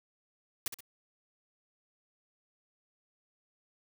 white noise with echo, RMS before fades -33 dBFS, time 0.66-0.68 s, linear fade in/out 2 ms, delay 63 ms, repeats 2, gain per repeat -8 dB, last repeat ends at 0.806 s, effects none

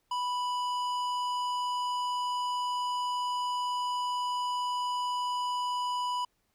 sine tone with tanh clipping, 987.8 Hz, B5, in tune, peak -31 dBFS, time 0.11-6.25 s, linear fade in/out 5 ms, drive 14 dB, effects pink hiss -75 dBFS RMS until 6.54 s

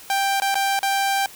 sawtooth tone with dropouts, 787 Hz, G5, 7 cents sharp, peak -15 dBFS, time 0.1-1.26 s, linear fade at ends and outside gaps 1 ms, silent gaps 0.4-0.42 / 0.544-0.554 / 0.791-0.83 s, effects white hiss -43 dBFS RMS until 1.35 s

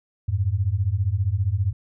sine beating tone pair, 89.2 / 104.2 Hz, F2 / G#2, +37 / +6 cents, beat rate 15 Hz, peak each -23 / -22 dBFS, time 0.28-1.73 s, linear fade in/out 10 ms, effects none

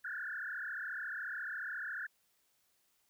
sine tone with frequency modulation, 1594 Hz, G6, 28 cents sharp, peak -38 dBFS, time 0.04-2.07 s, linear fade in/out 10 ms, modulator 34.2 Hz, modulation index 5.2, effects white hiss -75 dBFS RMS until 3.09 s

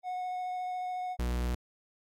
triangle tone with vibrato, 731 Hz, F#5, 21 cents flat, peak -31 dBFS, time 0.03-1.17 s, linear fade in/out 50 ms, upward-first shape sine, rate 14 Hz, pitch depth 9 cents each way
45% pulse tone, 60.6 Hz, B1, 32 cents flat, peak -29 dBFS, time 1.19-1.55 s, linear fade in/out 5 ms
effects AAC 64 kbps

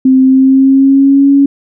sine tone with pitch glide, 261.6 to 278.8 Hz, C4 to C#4, 0 to +10 cents, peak -3 dBFS, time 0.05-1.46 s, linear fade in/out 5 ms, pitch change +110 cents, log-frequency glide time 0.22-1.31 s, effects none

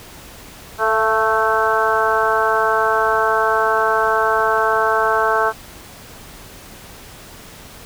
harmonic tone with a mistuned harmonic, 220 Hz, A3, in tune, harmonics 2 / 3 / 4 / 5 / 6 / 7, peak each -21 / -21 / -21 / -21 / -21 / -21 dBFS, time 0.78-5.53 s, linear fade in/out 50 ms, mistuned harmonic 3, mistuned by +27 cents, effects pink hiss -39 dBFS RMS until 7.85 s

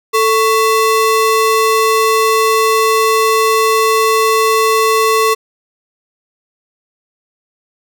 square ring-modulated tone, 776 Hz, G5, 18 cents flat, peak -7 dBFS, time 0.13-5.35 s, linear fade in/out 20 ms, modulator 334 Hz, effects none

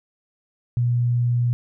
sine tone, 120.9 Hz, B2, 36 cents flat, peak -17 dBFS, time 0.77-1.53 s, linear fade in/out 0 ms, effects none

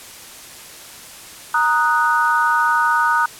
sine chord, D# minor, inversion second, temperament equal, 932.3 / 1244.5 / 1480 Hz, A#5 / D#6 / F#6, 0 / 0 / 0 cents, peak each -18 dBFS, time 1.54-3.26 s, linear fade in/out 5 ms, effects white hiss -38 dBFS RMS until 3.39 s + low-pass 12000 Hz 12 dB/octave

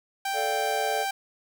sawtooth tone, 784 Hz, G5, in tune, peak -23 dBFS, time 0.25-1.11 s, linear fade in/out 5 ms
triangle chord, D minor, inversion second, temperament just, 440.5 / 587.3 / 704.8 Hz, A4 / D5 / F5, +2 / 0 / +16 cents, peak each -30 dBFS, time 0.33-1.06 s, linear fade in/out 50 ms
effects 8-bit

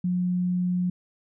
sine tone, 179.7 Hz, F3, 50 cents sharp, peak -22 dBFS, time 0.04-0.9 s, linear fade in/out 5 ms, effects none

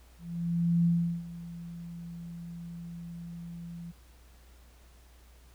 sine tone with ADSR envelope, 170.2 Hz, F3, 44 cents flat, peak -21 dBFS, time 0.18-3.92 s, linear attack 670 ms, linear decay 380 ms, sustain -18 dB, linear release 17 ms, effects added 60 Hz sine -54 dBFS peak until 5.54 s + pink hiss -62 dBFS RMS until 5.54 s

